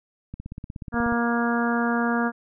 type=click train; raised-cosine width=5 ms; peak=-22 dBFS; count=14; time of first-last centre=0.34-1.123 s; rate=16.6 Hz
type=harmonic tone; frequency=235.7 Hz; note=A#3; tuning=19 cents sharp; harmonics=1 / 2 / 3 / 4 / 5 / 6 / 7; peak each=-23 / -30 / -30 / -32 / -32 / -30 / -31 dBFS; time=0.92-2.32 s; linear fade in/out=50 ms
effects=none